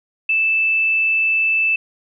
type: tone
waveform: sine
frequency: 2637 Hz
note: E7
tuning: in tune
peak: -14 dBFS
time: 0.29-1.76 s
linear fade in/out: 5 ms
effects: none